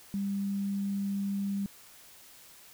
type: tone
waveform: sine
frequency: 198.7 Hz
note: G3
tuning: 24 cents sharp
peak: -29 dBFS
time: 0.14-1.66 s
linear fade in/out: 0 ms
effects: white hiss -54 dBFS RMS until 2.73 s